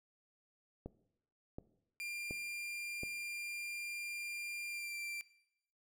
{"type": "click train", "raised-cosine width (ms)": 2, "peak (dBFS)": -30, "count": 4, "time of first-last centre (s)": [0.86, 3.034], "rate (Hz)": 1.38}
{"type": "tone with pitch glide", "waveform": "40% pulse", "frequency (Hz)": [2393, 2359], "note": ["D7", "D7"], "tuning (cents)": [32, 7], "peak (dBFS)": -40, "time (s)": [2, 5.21], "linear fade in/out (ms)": 0, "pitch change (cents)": -25, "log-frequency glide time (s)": [4.68, 4.95]}
{"effects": ["noise-tail reverb RT60 0.8 s tail -18 dB re dry"]}